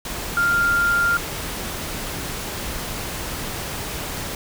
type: tone in noise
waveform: sine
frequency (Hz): 1396.9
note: F6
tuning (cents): 0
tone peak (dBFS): -16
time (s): 0.37-1.17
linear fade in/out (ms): 2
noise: pink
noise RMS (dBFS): -29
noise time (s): 0.05-4.35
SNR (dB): +10
effects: none